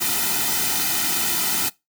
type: noise with comb filter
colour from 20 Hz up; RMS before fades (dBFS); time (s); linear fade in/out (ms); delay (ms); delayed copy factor
white; -22; 0-1.7; 20; 1.8; -1
effects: noise-tail reverb RT60 0.2 s tail -21 dB re dry